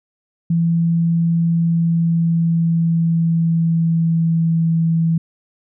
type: tone with pitch glide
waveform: sine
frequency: 167.4 to 164.33 Hz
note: E3 to E3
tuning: +27 to -5 cents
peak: -13 dBFS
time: 0.5-5.18 s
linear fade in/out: 5 ms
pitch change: -32 cents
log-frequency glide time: 1.48-4.69 s
effects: none